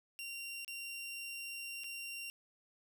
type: tone with dropouts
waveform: sawtooth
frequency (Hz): 2763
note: F7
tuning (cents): -19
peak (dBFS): -39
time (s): 0.19-2.3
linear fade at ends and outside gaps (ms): 0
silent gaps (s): 0.647-0.679 / 1.836-1.842
effects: none